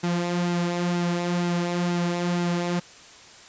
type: tone with flanger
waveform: sawtooth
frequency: 174.61 Hz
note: F3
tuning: in tune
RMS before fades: -25 dBFS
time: 0.03-2.8 s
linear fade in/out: 10 ms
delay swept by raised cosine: 1.7 to 5.1 ms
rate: 2.1 Hz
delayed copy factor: -0.5
effects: white hiss -47 dBFS RMS until 3.48 s + resampled to 16000 Hz